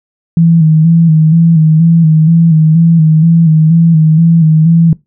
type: tone with vibrato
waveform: sine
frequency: 161.7 Hz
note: E3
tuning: 33 cents flat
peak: -3 dBFS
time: 0.37-4.93 s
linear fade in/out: 2 ms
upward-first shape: square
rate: 2.1 Hz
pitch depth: 50 cents each way
effects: noise-tail reverb RT60 0.2 s tail -21 dB re dry